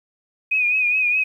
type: tone with vibrato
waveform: sine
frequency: 2489 Hz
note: D#7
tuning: in tune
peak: -16 dBFS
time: 0.51-1.24 s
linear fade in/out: 10 ms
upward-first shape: triangle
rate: 4.8 Hz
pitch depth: 65 cents each way
effects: 9-bit